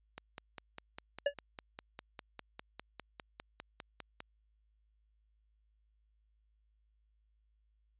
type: click train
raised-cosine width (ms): 0.3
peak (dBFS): -28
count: 21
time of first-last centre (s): 0.18-4.204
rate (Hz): 4.97
type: tone with exponential decay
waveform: square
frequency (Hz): 571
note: D5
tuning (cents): -49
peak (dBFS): -25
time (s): 1.26-1.34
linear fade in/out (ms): 5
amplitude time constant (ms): 16
effects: added 53 Hz sine -70 dBFS peak until 7.99 s + resampled to 8000 Hz